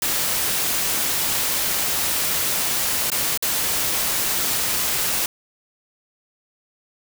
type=noise with dropouts; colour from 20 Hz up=white; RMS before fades=-22 dBFS; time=0.02-5.26 s; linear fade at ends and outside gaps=2 ms; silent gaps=3.102-3.117 / 3.375-3.424 s; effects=none